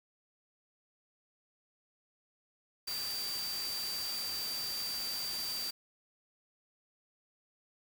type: tone in noise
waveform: sine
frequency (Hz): 4668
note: D8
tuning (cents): -11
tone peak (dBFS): -36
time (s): 2.87-5.71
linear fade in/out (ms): 10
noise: white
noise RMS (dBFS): -42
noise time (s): 2.87-5.71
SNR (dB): +3
effects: none